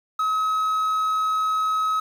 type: tone with quantisation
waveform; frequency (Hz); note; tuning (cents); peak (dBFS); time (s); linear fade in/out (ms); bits
triangle; 1278; D#6; +46; -18; 0.19-2; 5; 8
effects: none